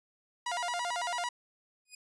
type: tone with vibrato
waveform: sawtooth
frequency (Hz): 825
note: G#5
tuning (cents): -12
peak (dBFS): -28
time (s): 0.46-1.29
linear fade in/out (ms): 5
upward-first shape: square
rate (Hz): 9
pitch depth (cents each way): 280
type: tone with exponential growth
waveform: 5% pulse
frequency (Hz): 2482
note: D#7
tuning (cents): -5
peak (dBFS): -31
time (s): 1.85-1.95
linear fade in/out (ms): 5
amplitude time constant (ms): 20
effects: resampled to 22050 Hz